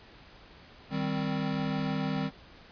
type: chord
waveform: square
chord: C minor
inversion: first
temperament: equal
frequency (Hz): 155.56 / 196 / 261.6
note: Eb3 / G3 / C4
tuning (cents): 0 / 0 / 0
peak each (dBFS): -34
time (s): 0.9-2.31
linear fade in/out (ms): 50
effects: pink hiss -53 dBFS RMS until 2.71 s + resampled to 11025 Hz